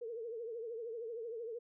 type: tone with vibrato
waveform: sine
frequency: 460.1 Hz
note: A#4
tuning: 23 cents flat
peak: -40 dBFS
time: 0.01-1.59 s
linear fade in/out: 10 ms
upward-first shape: triangle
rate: 13 Hz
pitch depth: 110 cents each way
effects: none